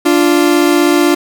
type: tone pair together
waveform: 40% pulse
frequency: 292.4 / 348.4 Hz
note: D4 / F4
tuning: -7 / -4 cents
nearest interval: minor third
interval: 303 cents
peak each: -10 dBFS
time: 0.05-1.15 s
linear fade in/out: 10 ms
effects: none